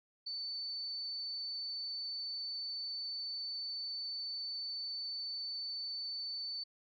sine tone, 4514 Hz, C#8, 31 cents sharp, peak -38 dBFS, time 0.26-6.64 s, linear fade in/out 10 ms, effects none

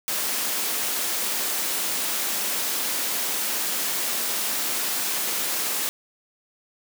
white high-pass noise, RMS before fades -26 dBFS, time 0.08-5.89 s, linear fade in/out 0 ms, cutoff 190 Hz, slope 24 dB/octave, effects none

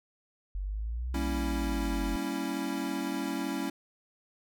sine linear two-way sweep, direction up then down, 45.57 to 64.2 to 45.57 Hz, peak -31 dBFS, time 0.55-2.16 s, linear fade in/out 0 ms, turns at 1.15 s
square chord, G diminished seventh, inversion none, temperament equal with one note detuned, 196 / 233.8 / 277.2 / 329.6 Hz, G3 / Bb3 / Db4 / Fb4, 0 / +5 / 0 / 0 cents, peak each -39 / -40 / -35 / -37 dBFS, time 1.14-3.7 s, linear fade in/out 5 ms
effects none

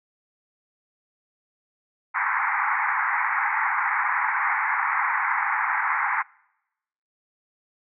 pink band-pass noise, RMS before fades -24 dBFS, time 2.14-6.23 s, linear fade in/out 20 ms, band 820 to 2200 Hz, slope 96 dB/octave, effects noise-tail reverb RT60 0.9 s tail -26 dB re dry

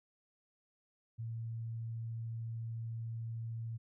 sine tone, 114.2 Hz, A#2, 35 cents flat, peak -38 dBFS, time 1.18-3.78 s, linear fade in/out 20 ms, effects none

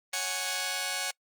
5% pulse chord, C# suspended fourth, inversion none, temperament just, 554.4 / 739.2 / 831.5 Hz, C#5 / F#5 / G#5, 0 / -2 / +2 cents, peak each -25 / -22 / -24 dBFS, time 0.13-1.11 s, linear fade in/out 5 ms, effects noise-tail reverb RT60 0.1 s tail -26 dB re dry + Opus 32 kbps

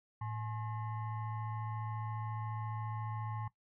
sine tone with frequency modulation, 110.7 Hz, A2, 11 cents sharp, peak -37 dBFS, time 0.21-3.48 s, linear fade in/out 5 ms, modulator 960 Hz, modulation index 0.75, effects noise-tail reverb RT60 0.1 s tail -17 dB re dry

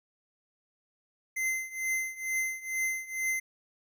square tone with tremolo, 2069 Hz, C7, 20 cents flat, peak -27 dBFS, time 1.36-3.4 s, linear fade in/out 10 ms, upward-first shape triangle, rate 2.2 Hz, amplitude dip 90%, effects none

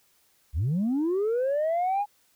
sine linear sweep, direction up, 59.8 to 836 Hz, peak -21 dBFS, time 0.53-2.06 s, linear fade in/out 50 ms, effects tanh soft clip ceiling -21 dBFS + white hiss -65 dBFS RMS until 2.35 s

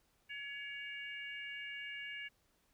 harmonic tone, 563 Hz, C#5, 27 cents sharp, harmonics 3 / 4 / 5, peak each -47 / -46 / -48 dBFS, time 0.29-2.29 s, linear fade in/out 20 ms, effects pink hiss -75 dBFS RMS until 2.73 s

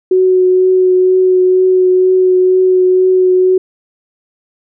sine tone with vibrato, 370 Hz, F#4, in tune, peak -6 dBFS, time 0.11-3.58 s, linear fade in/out 5 ms, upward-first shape triangle, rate 2.1 Hz, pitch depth 14 cents each way, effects none

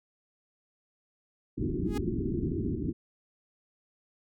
white low-pass noise, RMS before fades -31 dBFS, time 1.57-2.93 s, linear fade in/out 20 ms, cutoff 390 Hz, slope 96 dB/octave
sawtooth tone with exponential growth, 415.3 Hz, G#4, in tune, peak -28 dBFS, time 1.85-1.98 s, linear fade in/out 5 ms, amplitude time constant 28 ms
effects none

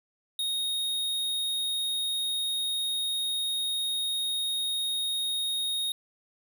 square tone, 3729 Hz, A#7, in tune, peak -28 dBFS, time 0.39-5.92 s, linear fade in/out 2 ms, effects none

